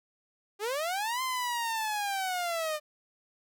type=linear two-way sweep; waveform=sawtooth; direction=up then down; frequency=390.1 to 1046.5 to 598 Hz; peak=-26 dBFS; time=0.59-2.8 s; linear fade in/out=50 ms; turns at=1.22 s; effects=none